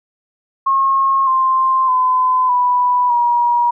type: tone with pitch steps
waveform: sine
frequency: 1082 / 1049.4 / 1017.7 / 987.1 / 957.3 Hz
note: C#6 / C6 / C6 / B5 / A#5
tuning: -42 / +5 / -48 / -1 / +46 cents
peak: -11 dBFS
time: 0.66-3.71 s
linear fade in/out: 10 ms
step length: 610 ms
effects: none